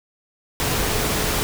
sine tone in noise, 428.6 Hz, A4, 45 cents flat, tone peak -32 dBFS, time 0.6-1.43 s, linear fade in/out 0 ms, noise pink, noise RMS -22 dBFS, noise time 0.6-1.43 s, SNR -13 dB, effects none

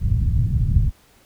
white low-pass noise, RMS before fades -18 dBFS, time 0-0.92 s, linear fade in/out 50 ms, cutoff 120 Hz, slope 24 dB/octave, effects pink hiss -55 dBFS RMS until 1.25 s

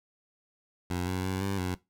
15% pulse tone with pitch steps, 89 / 92.4 / 94.2 / 98.4 / 91.1 Hz, F2 / F#2 / F#2 / G2 / F#2, +33 / -2 / +32 / +7 / -26 cents, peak -23 dBFS, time 0.9-1.75 s, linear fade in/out 5 ms, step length 170 ms, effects noise-tail reverb RT60 0.2 s tail -19 dB re dry

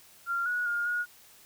sine tone with pitch steps, 1386 / 1460 / 1416 / 1444 Hz, F6 / F#6 / F6 / F#6, -14 / -24 / +23 / -43 cents, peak -27 dBFS, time 0.26-1.06 s, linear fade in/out 50 ms, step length 200 ms, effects white hiss -56 dBFS RMS until 1.45 s

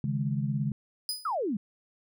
sine chord, C# suspended second, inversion none, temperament just, 138.59 / 155.92 / 207.9 Hz, C#3 / D#3 / G#3, 0 / +4 / +2 cents, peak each -29 / -33 / -32 dBFS, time 0.04-0.72 s, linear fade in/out 2 ms
sawtooth tone with exponential decay, 4978 Hz, D#8, in tune, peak -24 dBFS, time 1.09-1.35 s, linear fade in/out 1 ms, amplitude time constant 56 ms
sine exponential sweep, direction down, 1396.9 to 185.1 Hz, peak -27 dBFS, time 1.25-1.57 s, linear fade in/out 5 ms
effects none

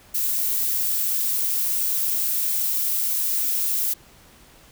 violet noise, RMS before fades -23 dBFS, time 0.14-3.94 s, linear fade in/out 10 ms, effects pink hiss -51 dBFS RMS until 4.71 s

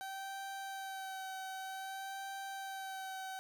30% pulse tone with vibrato, 771 Hz, G5, 29 cents flat, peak -39 dBFS, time 0.01-3.39 s, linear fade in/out 0 ms, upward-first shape sine, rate 0.53 Hz, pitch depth 22 cents each way, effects none

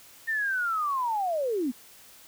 sine linear sweep, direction down, 1834 to 228.7 Hz, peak -25 dBFS, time 0.27-1.72 s, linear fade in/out 20 ms, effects white hiss -52 dBFS RMS until 2.27 s

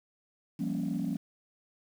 sine chord, G half-diminished seventh, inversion third, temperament equal with one note detuned, 171.61 / 196 / 233.1 / 277.2 Hz, F3 / G3 / Bb3 / Db4, -30 / 0 / 0 / 0 cents, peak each -34 dBFS, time 0.59-1.17 s, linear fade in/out 10 ms, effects tanh soft clip ceiling -24 dBFS + 9-bit

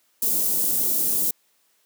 white band-stop noise, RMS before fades -22 dBFS, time 0.22-1.31 s, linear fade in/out 5 ms, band 320 to 10000 Hz, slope 12 dB/octave, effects white hiss -65 dBFS RMS until 1.85 s + high-pass 200 Hz 12 dB/octave

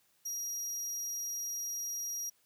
35% pulse tone, 5710 Hz, F8, 37 cents sharp, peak -33 dBFS, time 0.25-2.3 s, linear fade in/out 10 ms, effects white hiss -71 dBFS RMS until 2.45 s + high-pass 60 Hz 12 dB/octave

